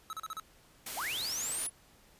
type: tone bursts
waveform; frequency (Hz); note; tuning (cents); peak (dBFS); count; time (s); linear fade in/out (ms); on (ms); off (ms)
square; 1294; E6; -32; -38; 5; 0.1-0.398; 0; 30; 37
type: noise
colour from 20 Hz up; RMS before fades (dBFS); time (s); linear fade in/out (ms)
white; -40; 0.86-1.67; 5
type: linear sweep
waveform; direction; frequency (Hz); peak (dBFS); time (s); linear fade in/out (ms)
sine; up; 514 to 10548; -34; 0.96-1.7; 20
effects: pink hiss -62 dBFS RMS until 2.19 s + resampled to 32000 Hz